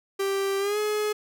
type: tone with pitch glide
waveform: 45% pulse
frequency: 392 to 422.6 Hz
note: G4 to G#4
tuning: 0 to +30 cents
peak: -24 dBFS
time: 0.19-1.13 s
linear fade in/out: 10 ms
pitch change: +130 cents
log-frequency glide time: 0.59-0.78 s
effects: none